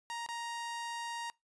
sawtooth tone with dropouts, 936 Hz, A#5, 7 cents sharp, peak -34 dBFS, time 0.1-1.3 s, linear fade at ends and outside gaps 0 ms, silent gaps 0.263-0.288 s, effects noise-tail reverb RT60 0.2 s tail -24 dB re dry + resampled to 22050 Hz

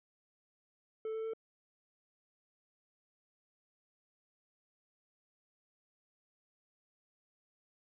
triangle tone with pitch steps, 440 / 443.3 / 446.7 Hz, A4 / A4 / A4, 0 / +13 / +26 cents, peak -34 dBFS, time 1.05-1.335 s, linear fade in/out 2 ms, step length 95 ms, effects resampled to 8000 Hz

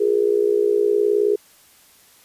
sine tone with amplitude modulation, 413.2 Hz, G#4, 9 cents flat, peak -11 dBFS, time 0-1.36 s, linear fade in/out 10 ms, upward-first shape sine, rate 59.3 Hz, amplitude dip 85%, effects white hiss -52 dBFS RMS until 2.24 s + resampled to 32000 Hz

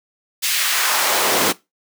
pink noise with high-pass filter sweep, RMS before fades -18 dBFS, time 0.42-1.53 s, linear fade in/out 20 ms, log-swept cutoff 3000 to 260 Hz, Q 1, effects noise-tail reverb RT60 0.2 s tail -19 dB re dry

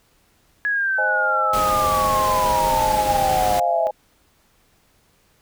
sine exponential sweep, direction down, 1687 to 652 Hz, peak -18 dBFS, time 0.65-3.87 s, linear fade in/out 0 ms
sine chord, Ab major, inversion first, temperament equal, 523.3 / 622.3 / 830.6 Hz, C5 / Eb5 / Ab5, 0 / 0 / 0 cents, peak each -27 / -26 / -24 dBFS, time 0.98-3.91 s, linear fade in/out 5 ms
pink noise, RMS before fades -27 dBFS, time 1.53-3.6 s, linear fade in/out 5 ms
effects pink hiss -60 dBFS RMS until 5.41 s

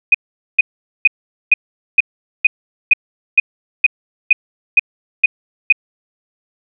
sine tone bursts, 2489 Hz, D#7, in tune, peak -4 dBFS, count 13, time 0.12-5.725 s, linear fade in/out 5 ms, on 25 ms, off 440 ms, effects none

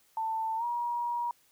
sine tone with pitch glide, 890 to 953.9 Hz, A5 to A#5, +20 to +40 cents, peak -29 dBFS, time 0.17-1.31 s, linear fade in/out 2 ms, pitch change +120 cents, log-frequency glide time 0.57-0.64 s, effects white hiss -66 dBFS RMS until 1.51 s

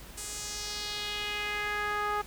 sawtooth tone with band-pass filter sweep, 415.8 Hz, G#4, 2 cents sharp, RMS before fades -34 dBFS, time 0.17-2.22 s, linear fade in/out 10 ms, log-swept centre 8700 to 1100 Hz, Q 2.1, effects added 50 Hz sine -49 dBFS peak until 2.26 s + pink hiss -49 dBFS RMS until 2.26 s

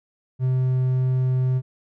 triangle tone, 128.7 Hz, C3, 28 cents flat, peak -16 dBFS, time 0.39-1.62 s, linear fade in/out 50 ms, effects none

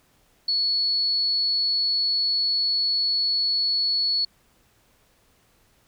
sine tone, 4400 Hz, C#8, 14 cents flat, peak -20 dBFS, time 0.48-4.25 s, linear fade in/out 5 ms, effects pink hiss -62 dBFS RMS until 5.87 s

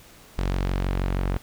sawtooth tone with low-pass filter sweep, 46.25 Hz, F#1, in tune, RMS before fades -25 dBFS, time 0.38-1.37 s, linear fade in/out 0 ms, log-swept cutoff 6000 to 2300 Hz, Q 0.71, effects pink hiss -50 dBFS RMS until 1.42 s

